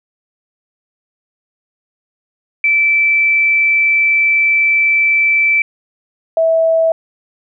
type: tone pair in turn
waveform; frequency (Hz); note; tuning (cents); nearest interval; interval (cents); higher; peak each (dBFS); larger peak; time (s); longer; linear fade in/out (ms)
sine; 2324 / 652.2; D7 / E5; -19 / -19; octave + minor seventh; 2200; first; -9; neither; 2.64-5.62 / 6.37-6.92; first; 2
effects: none